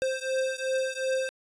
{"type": "beating tone pair", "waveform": "square", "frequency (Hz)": [523.3, 526], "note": ["C5", "C5"], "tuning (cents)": [0, 9], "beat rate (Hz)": 2.7, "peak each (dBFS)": [-30, -31], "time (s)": [0.02, 1.29], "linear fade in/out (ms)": 0, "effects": ["resampled to 22050 Hz"]}